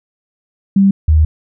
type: tone pair in turn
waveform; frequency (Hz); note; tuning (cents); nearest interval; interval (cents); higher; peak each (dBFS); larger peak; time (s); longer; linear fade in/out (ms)
sine; 196 / 77.78; G3 / D#2; 0 / 0; octave + major third; 1600; first; -6 / -6; neither; 0.76-0.91 / 1.08-1.25; second; 5
effects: none